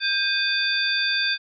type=tone cluster; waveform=sine; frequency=1592 / 2484 / 3550 / 4632 Hz; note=G6 / D#7 / A7 / D8; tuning=+26 / -3 / +15 / -25 cents; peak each=-24 / -28 / -26 / -26 dBFS; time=0-1.38 s; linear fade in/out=50 ms; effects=none